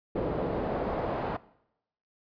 brown noise with band-pass filter sweep, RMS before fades -31 dBFS, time 0.15-1.37 s, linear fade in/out 10 ms, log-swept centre 450 to 780 Hz, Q 1.3, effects noise-tail reverb RT60 0.8 s tail -20 dB re dry + resampled to 11025 Hz

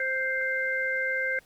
harmonic tone, 523.3 Hz, C5, in tune, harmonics 1 / 3 / 4, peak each -33 / -28 / -30 dBFS, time 0-1.39 s, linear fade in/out 2 ms, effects pink hiss -60 dBFS RMS until 1.45 s + Opus 32 kbps

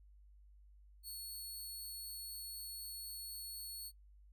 10% pulse tone, 4396 Hz, C#8, 15 cents flat, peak -38 dBFS, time 1.03-3.92 s, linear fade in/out 50 ms, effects noise-tail reverb RT60 0.1 s tail -18 dB re dry + added 50 Hz sine -59 dBFS peak until 4.32 s

